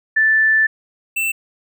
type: tone pair in turn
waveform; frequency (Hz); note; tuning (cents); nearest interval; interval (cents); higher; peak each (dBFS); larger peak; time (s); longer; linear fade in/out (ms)
sine / square; 1760 / 2673; A6 / E7; 0 / +23; perfect fifth; 723; second; -11 / -18; first; 0.16-0.67 / 1.16-1.32; first; 10
effects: none